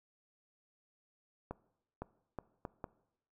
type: accelerating click train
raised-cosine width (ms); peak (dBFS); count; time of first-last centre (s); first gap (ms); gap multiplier
1; -26; 5; 1.51-2.842; 510; 0.72
effects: noise-tail reverb RT60 0.8 s tail -20 dB re dry